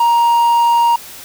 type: tone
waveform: triangle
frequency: 939 Hz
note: A#5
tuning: 12 cents sharp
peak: -7 dBFS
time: 0-0.96 s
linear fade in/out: 5 ms
effects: white hiss -34 dBFS RMS until 1.24 s